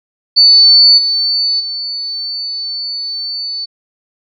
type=tone with level steps; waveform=sine; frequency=4499 Hz; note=C#8; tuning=25 cents sharp; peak=-3 / -11 / -18 dBFS; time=0.36-3.66 s; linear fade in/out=20 ms; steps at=0.97 / 1.59 s; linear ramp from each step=20 ms; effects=none